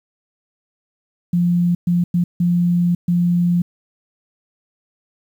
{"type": "tone bursts at uneven times", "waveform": "sine", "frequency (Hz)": 174.61, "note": "F3", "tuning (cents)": 0, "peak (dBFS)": -13, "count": 5, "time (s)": [[1.33, 1.75], [1.87, 2.04], [2.14, 2.24], [2.4, 2.95], [3.08, 3.62]], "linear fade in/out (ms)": 5, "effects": ["8-bit"]}